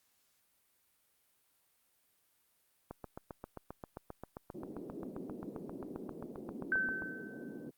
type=click train; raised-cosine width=1 ms; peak=-29 dBFS; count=32; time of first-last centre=2.91-7.021 s; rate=7.54 Hz
type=band-pass noise; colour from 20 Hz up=white; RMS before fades=-46 dBFS; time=4.54-7.71 s; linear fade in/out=10 ms; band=190 to 380 Hz; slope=24 dB/octave
type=tone with exponential decay; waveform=sine; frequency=1538 Hz; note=G6; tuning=33 cents flat; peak=-27 dBFS; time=6.72-7.69 s; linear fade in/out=1 ms; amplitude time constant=210 ms
effects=white hiss -74 dBFS RMS until 7.77 s + Opus 48 kbps